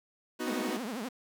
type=chord; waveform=sawtooth; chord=B major; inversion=none; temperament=equal; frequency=246.9 / 311.1 / 370 Hz; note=B3 / D#4 / F#4; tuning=0 / 0 / 0 cents; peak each=-33 dBFS; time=0.39-0.78 s; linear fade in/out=20 ms
type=tone with vibrato; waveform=sawtooth; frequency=233.1 Hz; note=A#3; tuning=in tune; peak=-31 dBFS; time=0.46-1.09 s; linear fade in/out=10 ms; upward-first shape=triangle; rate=12 Hz; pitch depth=290 cents each way
effects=10-bit